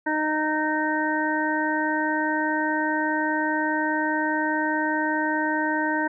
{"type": "harmonic tone", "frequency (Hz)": 308.3, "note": "D#4", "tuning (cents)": -16, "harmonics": [1, 2, 3, 5, 6], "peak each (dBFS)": [-26, -31, -27, -28, -30], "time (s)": [0.06, 6.08], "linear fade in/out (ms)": 10, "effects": []}